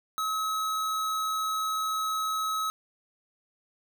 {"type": "tone", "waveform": "square", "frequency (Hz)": 1283, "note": "E6", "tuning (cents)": -47, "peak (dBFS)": -28, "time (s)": [0.18, 2.7], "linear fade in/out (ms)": 0, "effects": []}